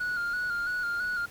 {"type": "tone with vibrato", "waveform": "sine", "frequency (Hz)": 1435, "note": "F6", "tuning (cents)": 47, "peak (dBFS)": -25, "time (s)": [0, 1.26], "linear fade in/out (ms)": 10, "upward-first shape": "square", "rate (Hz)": 3, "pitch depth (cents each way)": 37, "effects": ["tanh soft clip ceiling -27 dBFS", "pink hiss -50 dBFS RMS until 1.3 s"]}